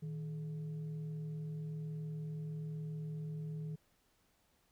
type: tone with frequency modulation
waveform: sine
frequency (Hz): 155.56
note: D#3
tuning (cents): 0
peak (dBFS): -39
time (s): 0.02-3.76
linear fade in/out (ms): 10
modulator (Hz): 270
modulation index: 0.31
effects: pink hiss -74 dBFS RMS until 4.71 s